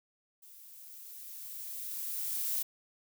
violet noise with level ramp, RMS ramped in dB -55 to -32 dBFS, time 0.42-2.63 s, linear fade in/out 10 ms, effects none

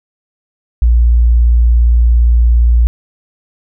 sine tone, 58.7 Hz, A#1, 13 cents sharp, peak -5 dBFS, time 0.82-2.87 s, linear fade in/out 0 ms, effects none

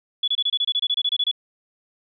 sine tone bursts, 3413 Hz, G#7, 47 cents sharp, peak -18 dBFS, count 15, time 0.23-1.314 s, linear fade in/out 5 ms, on 48 ms, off 26 ms, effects none

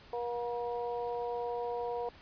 harmonic tone, 239.3 Hz, A#3, 46 cents sharp, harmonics 2 / 3 / 4, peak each -35 / -39 / -41 dBFS, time 0.13-2.09 s, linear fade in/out 2 ms, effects pink hiss -56 dBFS RMS until 2.21 s + resampled to 11025 Hz

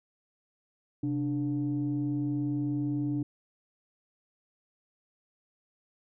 sine tone pair together, 130.83 / 293.7 Hz, C3 / D4, 0 / 0 cents, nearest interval octave + major second, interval 1400 cents, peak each -31 / -28 dBFS, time 1.03-3.23 s, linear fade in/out 5 ms, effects tanh soft clip ceiling -22 dBFS

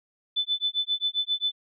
sine tone with tremolo, 3508 Hz, A7, 6 cents flat, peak -21 dBFS, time 0.36-1.52 s, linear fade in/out 10 ms, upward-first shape sine, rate 7.5 Hz, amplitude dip 100%, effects none

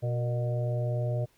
harmonic tone with a mistuned harmonic, 121.4 Hz, B2, 29 cents flat, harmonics 1 / 3 / 4 / 5 / 6, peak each -27 / -42 / -40 / -35 / -47 dBFS, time 0.02-1.26 s, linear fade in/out 20 ms, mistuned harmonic 4, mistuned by -61 cents, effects pink hiss -66 dBFS RMS until 1.37 s

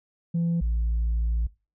sine tone pair in turn, 169 / 56.69 Hz, E3 / A#1, +43 / -48 cents, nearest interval octave + perfect fifth, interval 1891 cents, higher first, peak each -20 dBFS, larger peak neither, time 0.34-0.61 / 0.61-1.47 s, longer second, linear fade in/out 10 ms, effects noise-tail reverb RT60 0.3 s tail -22 dB re dry + tanh soft clip ceiling -20 dBFS

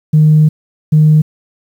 sine tone pair in turn, 153.8 / 153.8 Hz, D#3 / D#3, -20 / -20 cents, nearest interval unison, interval 0 cents, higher neither, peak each -3 dBFS, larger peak neither, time 0.13-0.49 / 0.92-1.22 s, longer first, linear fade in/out 10 ms, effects tanh soft clip ceiling 0 dBFS + 7-bit

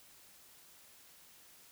silence, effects white hiss -60 dBFS RMS until 1.71 s

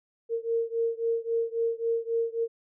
sine beating tone pair, 458.5 / 462.2 Hz, A#4 / A#4, -29 / -15 cents, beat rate 3.7 Hz, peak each -28 / -29 dBFS, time 0.29-2.48 s, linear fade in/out 50 ms, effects none

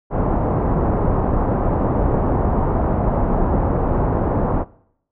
pink low-pass noise, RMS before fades -18 dBFS, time 0.1-4.65 s, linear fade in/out 50 ms, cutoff 1000 Hz, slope 24 dB/octave, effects noise-tail reverb RT60 0.7 s tail -21 dB re dry

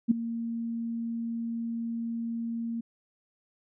sine tone with ADSR envelope, 231 Hz, A#3, 16 cents flat, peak -15 dBFS, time 0.08-2.81 s, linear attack 30 ms, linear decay 8 ms, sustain -15 dB, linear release 9 ms, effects none

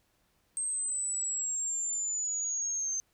sine linear sweep, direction down, 8380 to 6250 Hz, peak -30 dBFS, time 0.57-3 s, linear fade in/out 0 ms, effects pink hiss -72 dBFS RMS until 3.13 s

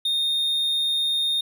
triangle tone, 3676 Hz, A#7, 25 cents flat, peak -19 dBFS, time 0.05-1.41 s, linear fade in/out 5 ms, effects none

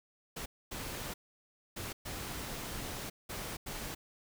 pink noise bursts at uneven times, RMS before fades -41 dBFS, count 6, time 0.36-0.46 / 0.71-1.14 / 1.76-1.93 / 2.05-3.1 / 3.29-3.57 / 3.66-3.95 s, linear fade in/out 10 ms, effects none

